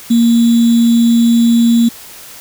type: tone with sample-and-hold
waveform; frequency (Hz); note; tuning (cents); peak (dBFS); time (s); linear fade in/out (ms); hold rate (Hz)
sine; 233.1; A#3; 0; -6; 0.1-1.89; 10; 3675
effects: white hiss -34 dBFS RMS until 2.4 s